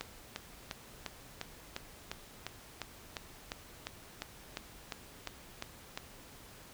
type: click train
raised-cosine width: 0.2 ms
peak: -20 dBFS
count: 18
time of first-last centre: 0.01-5.975 s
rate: 2.85 Hz
effects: pink hiss -54 dBFS RMS until 6.73 s